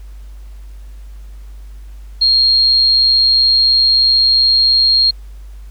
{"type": "tone", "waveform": "sine", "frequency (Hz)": 4241, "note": "C8", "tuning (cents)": 23, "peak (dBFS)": -8, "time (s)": [2.21, 5.11], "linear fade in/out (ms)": 10, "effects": ["added 50 Hz sine -30 dBFS peak until 5.7 s", "pink hiss -52 dBFS RMS until 5.7 s"]}